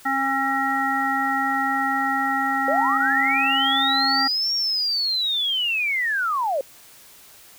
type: harmonic tone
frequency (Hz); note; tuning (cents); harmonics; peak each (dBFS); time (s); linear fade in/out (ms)
270.4; C#4; -43; 1 / 3 / 5 / 7; -28 / -24 / -25 / -25; 0.05-4.28; 10
type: linear two-way sweep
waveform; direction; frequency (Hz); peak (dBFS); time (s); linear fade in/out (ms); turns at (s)
sine; up then down; 510 to 5588 to 510; -20; 2.68-6.61; 2; 4.54
effects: white hiss -48 dBFS RMS until 7.58 s